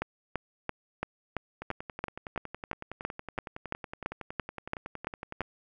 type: two click trains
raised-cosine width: 0.5 ms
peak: -23 / -15 dBFS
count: 42 / 17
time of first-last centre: 1.62-5.416 / 0.02-5.407 s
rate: 10.8 / 2.97 Hz
effects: none